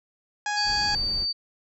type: harmonic tone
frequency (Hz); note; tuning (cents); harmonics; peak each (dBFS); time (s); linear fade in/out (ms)
830.6; G#5; 0; 1 / 2 / 3 / 4 / 5 / 6 / 7 / 8 / 9; -28 / -29 / -38 / -41 / -43 / -39 / -42 / -42 / -43; 0.46-0.95; 2
type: tone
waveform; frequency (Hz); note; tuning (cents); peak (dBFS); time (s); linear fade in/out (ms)
sine; 4602; D8; -36; -24; 0.56-1.33; 20
type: noise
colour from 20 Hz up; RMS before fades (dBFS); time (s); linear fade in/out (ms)
brown; -36; 0.64-1.27; 50
effects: none